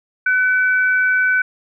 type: tone pair together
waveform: sine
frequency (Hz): 1506.1 / 2297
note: F#6 / D7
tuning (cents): +30 / -39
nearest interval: perfect fifth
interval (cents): 731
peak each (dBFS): -13 / -24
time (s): 0.26-1.42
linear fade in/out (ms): 5
effects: none